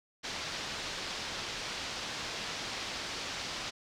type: low-pass noise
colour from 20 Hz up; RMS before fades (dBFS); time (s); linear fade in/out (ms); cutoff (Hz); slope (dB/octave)
white; -39; 0.23-3.71; 20; 5400; 24
effects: none